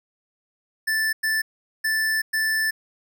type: tone bursts at uneven times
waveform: square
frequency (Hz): 1760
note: A6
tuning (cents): 0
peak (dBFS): -21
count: 4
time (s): 0.87-1.13 / 1.23-1.42 / 1.84-2.22 / 2.33-2.71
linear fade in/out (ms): 10
effects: none